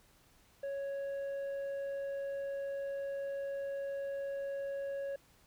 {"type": "tone with tanh clipping", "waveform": "sine", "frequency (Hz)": 554.4, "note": "C#5", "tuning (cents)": 0, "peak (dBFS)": -37, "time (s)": [0.63, 5.16], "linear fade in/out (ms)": 5, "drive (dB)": 5, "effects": ["pink hiss -66 dBFS RMS until 5.46 s"]}